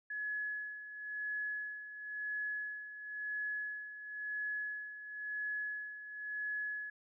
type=tone with tremolo; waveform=sine; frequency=1696 Hz; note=G#6; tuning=36 cents sharp; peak=-35 dBFS; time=0.1-6.9 s; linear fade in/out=5 ms; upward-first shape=sine; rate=0.97 Hz; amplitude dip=70%; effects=none